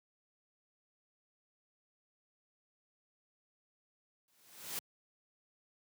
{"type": "noise with exponential growth", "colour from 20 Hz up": "white", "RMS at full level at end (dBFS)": -37, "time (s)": [4.28, 4.79], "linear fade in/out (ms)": 1, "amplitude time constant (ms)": 110, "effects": ["high-pass 100 Hz 12 dB/octave"]}